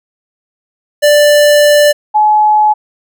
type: tone pair in turn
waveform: square / sine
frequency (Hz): 589 / 850.3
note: D5 / G#5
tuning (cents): +5 / +41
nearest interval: tritone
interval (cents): 636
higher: second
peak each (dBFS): -5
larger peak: neither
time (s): 1.02-1.93 / 2.14-2.74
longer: first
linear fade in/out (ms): 20
effects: none